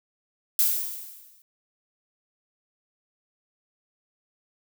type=noise with exponential decay; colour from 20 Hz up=violet; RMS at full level=-19 dBFS; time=0.59-1.42 s; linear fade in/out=1 ms; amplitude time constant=180 ms; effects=none